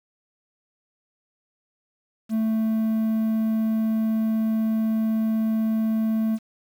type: tone with quantisation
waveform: triangle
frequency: 221 Hz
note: A3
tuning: 8 cents sharp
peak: -18 dBFS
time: 2.29-6.39 s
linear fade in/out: 50 ms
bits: 8
effects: none